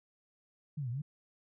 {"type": "linear two-way sweep", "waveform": "sine", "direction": "down then up", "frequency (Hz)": [156.9, 114, 154.2], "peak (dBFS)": -34, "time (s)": [0.77, 1.02], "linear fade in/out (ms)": 10, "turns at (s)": 0.9, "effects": []}